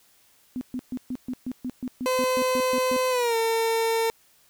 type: tone bursts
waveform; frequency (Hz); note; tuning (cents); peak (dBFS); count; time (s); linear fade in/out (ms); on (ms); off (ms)
sine; 252.2; B3; +36; -27; 14; 0.56-2.964; 0; 51; 130
type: tone with pitch glide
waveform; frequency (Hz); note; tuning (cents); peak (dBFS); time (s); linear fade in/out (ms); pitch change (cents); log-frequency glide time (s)
30% pulse; 512 to 453.5; C5 to A#4; -38 to -48; -19; 2.06-4.1; 0; -210; 3.1-3.36
effects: white hiss -60 dBFS RMS until 4.49 s